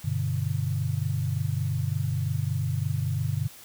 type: chord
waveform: sine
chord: G major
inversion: none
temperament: equal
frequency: 98 / 123.47 / 146.83 Hz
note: G2 / B2 / D3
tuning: 0 / 0 / 0 cents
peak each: -29 dBFS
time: 0.04-3.48 s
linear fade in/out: 10 ms
effects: white hiss -48 dBFS RMS until 3.64 s